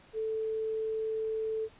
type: tone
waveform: sine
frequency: 440 Hz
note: A4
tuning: in tune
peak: -30 dBFS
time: 0.13-1.69 s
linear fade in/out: 50 ms
effects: pink hiss -58 dBFS RMS until 1.79 s + resampled to 8000 Hz